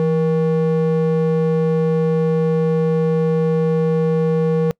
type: ring-modulated tone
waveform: triangle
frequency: 320 Hz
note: D#4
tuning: 49 cents sharp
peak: -9 dBFS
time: 0-4.71 s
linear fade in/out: 0 ms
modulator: 154 Hz
effects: noise-tail reverb RT60 0.1 s tail -25 dB re dry